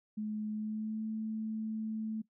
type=tone with pitch glide; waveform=sine; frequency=213.4 to 218.9 Hz; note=G#3 to A3; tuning=+47 to -9 cents; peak=-34 dBFS; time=0.17-2.22 s; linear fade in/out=10 ms; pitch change=+44 cents; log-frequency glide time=0.51-1.04 s; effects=noise-tail reverb RT60 0.1 s tail -17 dB re dry